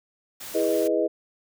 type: noise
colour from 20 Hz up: white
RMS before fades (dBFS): -38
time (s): 0.4-0.88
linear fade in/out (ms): 10
type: chord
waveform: sine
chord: E major seventh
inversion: none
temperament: equal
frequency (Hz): 329.6 / 415.3 / 493.9 / 622.3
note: E4 / G#4 / B4 / D#5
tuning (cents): 0 / 0 / 0 / 0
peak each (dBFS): -26 / -26 / -26 / -25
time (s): 0.54-1.08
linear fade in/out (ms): 20
effects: none